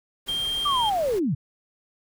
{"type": "noise", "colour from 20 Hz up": "pink", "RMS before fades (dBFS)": -40, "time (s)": [0.26, 1.2], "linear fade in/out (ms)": 20}
{"type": "tone", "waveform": "triangle", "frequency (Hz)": 3189, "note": "G7", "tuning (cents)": 29, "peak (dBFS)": -23, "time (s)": [0.28, 0.9], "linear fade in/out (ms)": 10}
{"type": "linear sweep", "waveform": "sine", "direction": "down", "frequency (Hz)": [1200, 113.3], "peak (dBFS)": -21, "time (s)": [0.65, 1.35], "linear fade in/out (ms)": 10}
{"effects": []}